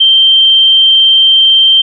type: tone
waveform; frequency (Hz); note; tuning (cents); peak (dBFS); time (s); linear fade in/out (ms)
sine; 3139; G7; +2; -3; 0-1.82; 10
effects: none